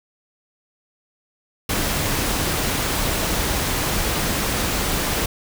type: noise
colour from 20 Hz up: pink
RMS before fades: -22 dBFS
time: 1.69-5.26 s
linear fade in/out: 5 ms
effects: none